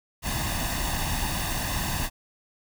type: noise with comb filter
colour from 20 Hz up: pink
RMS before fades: -28 dBFS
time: 0.22-2.1 s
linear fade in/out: 50 ms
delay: 1.1 ms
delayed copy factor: +0.7
effects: none